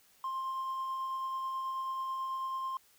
triangle tone with tremolo, 1055 Hz, C6, 14 cents sharp, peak -30 dBFS, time 0.24-2.77 s, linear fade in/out 2 ms, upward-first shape sine, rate 9.2 Hz, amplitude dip 25%, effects tanh soft clip ceiling -28 dBFS + white hiss -65 dBFS RMS until 2.98 s

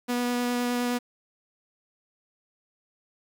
sawtooth tone with vibrato, 244 Hz, B3, 21 cents flat, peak -21 dBFS, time 0.08-0.99 s, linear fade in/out 20 ms, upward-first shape triangle, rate 9.7 Hz, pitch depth 10 cents each way, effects 8-bit

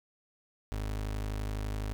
30% pulse tone, 51.91 Hz, G#1, in tune, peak -30 dBFS, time 0.72-1.93 s, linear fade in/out 0 ms, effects none

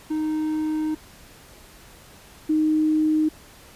triangle / sine tone pair in turn, 310 / 310 Hz, D#4 / D#4, -6 / -6 cents, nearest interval unison, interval 0 cents, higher neither, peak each -20 / -17 dBFS, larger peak second, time 0.1-0.95 / 2.49-3.29 s, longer first, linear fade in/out 10 ms, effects pink hiss -48 dBFS RMS until 3.75 s + resampled to 32000 Hz

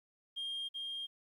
sine tone with echo, 3216 Hz, G7, 44 cents sharp, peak -35 dBFS, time 0.36-0.69 s, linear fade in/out 20 ms, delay 380 ms, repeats 1, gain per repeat -2 dB, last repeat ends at 1.07 s, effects tanh soft clip ceiling -35 dBFS + 12-bit

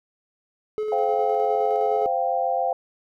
triangle tone with tremolo, 428.1 Hz, A4, 47 cents flat, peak -21 dBFS, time 0.78-2.06 s, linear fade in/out 0 ms, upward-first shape square, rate 9.7 Hz, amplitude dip 25%
sine chord, C suspended fourth, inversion none, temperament just, 523.3 / 697.7 / 784.9 Hz, C5 / F5 / G5, 0 / -2 / +2 cents, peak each -26 / -24 / -25 dBFS, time 0.92-2.73 s, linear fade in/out 2 ms
effects none

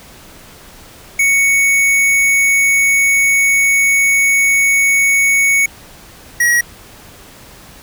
square tone pair in turn, 2223 / 1906.7 Hz, C#7 / A#6, +4 / +39 cents, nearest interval minor third, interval 265 cents, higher first, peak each -10 dBFS, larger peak neither, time 1.19-5.66 / 6.4-6.61 s, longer first, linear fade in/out 5 ms, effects pink hiss -39 dBFS RMS until 7.82 s

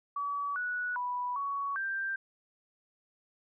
sine tone with pitch steps, 1141 / 1471 / 985 / 1120 / 1577 Hz, C#6 / F#6 / B5 / C#6 / G6, +50 / -11 / -5 / +18 / +10 cents, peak -31 dBFS, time 0.16-2.16 s, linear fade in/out 5 ms, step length 400 ms, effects none

